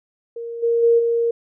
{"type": "tone with level steps", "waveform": "sine", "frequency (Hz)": 466.2, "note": "A#4", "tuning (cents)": 0, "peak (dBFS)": [-27, -15, -11, -16], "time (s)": [0.36, 1.31], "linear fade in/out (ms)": 5, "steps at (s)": [0.62, 0.82, 0.98], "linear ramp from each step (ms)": 20, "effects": []}